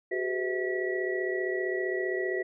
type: tone cluster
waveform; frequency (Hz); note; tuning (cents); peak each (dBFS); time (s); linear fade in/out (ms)
sine; 374 / 409.3 / 502 / 650 / 1940; F#4 / G#4 / B4 / E5 / B6; +19 / -25 / +28 / -24 / -31; -30 / -37 / -37 / -38 / -34; 0.11-2.43; 10
effects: none